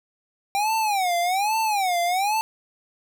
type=tone with vibrato; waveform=square; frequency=784 Hz; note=G5; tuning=in tune; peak=-21 dBFS; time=0.55-2.41 s; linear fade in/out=0 ms; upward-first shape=sine; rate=1.2 Hz; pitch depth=220 cents each way; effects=none